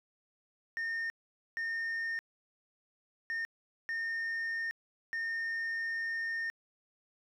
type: tone bursts at uneven times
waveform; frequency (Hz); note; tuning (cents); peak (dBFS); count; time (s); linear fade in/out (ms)
sine; 1826; A#6; -36; -30; 5; 0.77-1.1 / 1.57-2.19 / 3.3-3.45 / 3.89-4.71 / 5.13-6.5; 0
effects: tanh soft clip ceiling -32 dBFS + 12-bit